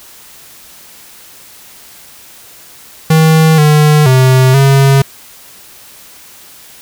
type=tone with pitch steps; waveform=square; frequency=159.1 / 150.9 / 129.8 / 136.9 Hz; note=D#3 / D3 / C3 / C#3; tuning=+39 / +47 / -13 / -21 cents; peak=-5 dBFS; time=3.1-5.02 s; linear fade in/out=5 ms; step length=480 ms; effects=white hiss -37 dBFS RMS until 6.81 s